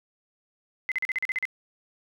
sine tone bursts, 2047 Hz, C7, 38 cents flat, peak -24 dBFS, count 9, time 0.89-1.453 s, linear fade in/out 0 ms, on 27 ms, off 40 ms, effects none

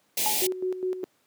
white band-stop noise, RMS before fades -26 dBFS, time 0.17-0.47 s, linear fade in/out 5 ms, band 860 to 2000 Hz, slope 48 dB/octave
sine tone with exponential decay, 851 Hz, G#5, 42 cents sharp, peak -22 dBFS, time 0.26-0.49 s, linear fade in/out 0 ms, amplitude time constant 48 ms
sine tone with tremolo, 370 Hz, F#4, in tune, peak -24 dBFS, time 0.42-1.04 s, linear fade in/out 0 ms, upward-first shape square, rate 4.9 Hz, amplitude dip 65%
effects pink hiss -67 dBFS RMS until 1.26 s + high-pass 200 Hz 12 dB/octave

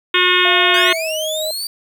harmonic tone, 361.7 Hz, F#4, 39 cents flat, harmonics 1 / 3 / 4 / 5 / 6 / 7 / 8 / 9 / 10, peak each -20 / -20 / -20 / -20 / -20 / -20 / -20 / -20 / -20 dBFS, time 0.14-0.93 s, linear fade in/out 5 ms
sine tone with pitch glide, 693 to 624.6 Hz, F5 to D#5, -14 to +7 cents, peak -21 dBFS, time 0.45-1.51 s, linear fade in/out 2 ms, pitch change -179 cents, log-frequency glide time 0.71-1.15 s
sawtooth linear sweep, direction up, 1480 to 4674 Hz, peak -19 dBFS, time 0.74-1.67 s, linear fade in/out 2 ms
effects 7-bit

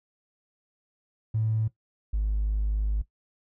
triangle tone pair in turn, 110 / 51.91 Hz, A2 / G#1, 0 / 0 cents, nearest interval octave + minor second, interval 1300 cents, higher first, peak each -20 dBFS, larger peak neither, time 1.34-1.68 / 2.13-3.02 s, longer second, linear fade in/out 10 ms, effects noise-tail reverb RT60 0.1 s tail -17 dB re dry + tanh soft clip ceiling -20 dBFS

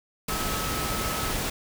sine tone in noise, 1292 Hz, E6, 35 cents flat, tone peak -34 dBFS, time 0.29-1.32 s, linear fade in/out 5 ms, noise pink, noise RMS -29 dBFS, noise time 0.28-1.5 s, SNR -8 dB, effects none

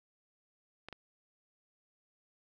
clicks, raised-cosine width 0.3 ms, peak -28 dBFS, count 2, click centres 0.886 / 0.927 s, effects none

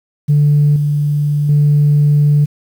sine tone with level steps, 146.83 Hz, D3, in tune, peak -6 / -11 / -6 dBFS, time 0.28-2.46 s, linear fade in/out 20 ms, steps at 0.76 / 1.49 s, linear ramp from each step 2 ms, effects tanh soft clip ceiling -4 dBFS + 7-bit

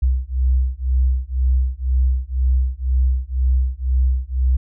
sine beating tone pair, 63 / 65 Hz, B1 / C2, +35 / -11 cents, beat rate 2 Hz, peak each -18 dBFS, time 0.02-4.57 s, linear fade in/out 10 ms, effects none

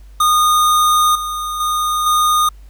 square tone with level steps, 1228 Hz, D#6, 23 cents flat, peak -11 / -21 / -16 / -12 dBFS, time 0.2-2.49 s, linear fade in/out 5 ms, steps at 1.15 / 1.6 / 2.06 s, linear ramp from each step 5 ms, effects added 50 Hz sine -36 dBFS peak until 2.69 s + pink hiss -55 dBFS RMS until 2.69 s

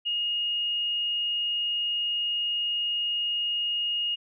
sine tone, 2860 Hz, F7, 41 cents sharp, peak -25 dBFS, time 0.05-4.16 s, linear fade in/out 20 ms, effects none

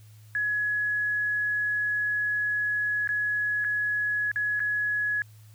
sine tone with dropouts, 1685 Hz, G#6, 25 cents sharp, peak -24 dBFS, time 0.35-5.22 s, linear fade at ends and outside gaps 1 ms, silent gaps 3.075-3.09 / 3.643-3.647 / 4.316-4.359 / 4.595-4.602 s, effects added 107 Hz sine -48 dBFS peak until 5.54 s + white hiss -61 dBFS RMS until 5.54 s

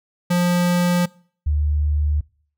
square / sine tone pair in turn, 176.4 / 74.33 Hz, F3 / D2, +18 / +21 cents, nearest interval octave + minor third, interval 1497 cents, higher first, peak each -16 dBFS, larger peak neither, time 0.3-1.06 / 1.46-2.21 s, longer first, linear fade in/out 10 ms, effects noise-tail reverb RT60 0.5 s tail -24 dB re dry

